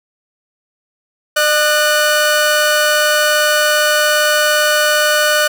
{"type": "tone pair together", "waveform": "sawtooth", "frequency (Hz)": [603.5, 1480], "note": ["D5", "F#6"], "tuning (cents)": [47, 0], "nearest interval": "octave + major third", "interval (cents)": 1553, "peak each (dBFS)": -10, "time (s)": [1.36, 5.48], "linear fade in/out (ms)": 10, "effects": []}